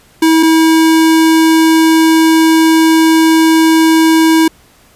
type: tone pair in turn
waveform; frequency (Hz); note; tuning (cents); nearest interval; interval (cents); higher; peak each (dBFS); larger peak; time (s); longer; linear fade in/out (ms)
square; 322.3 / 322.3; E4 / E4; -39 / -39; unison; 0; neither; -6; neither; 0.22-0.43 / 0.43-4.48; second; 5
effects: pink hiss -46 dBFS RMS until 4.95 s + resampled to 32000 Hz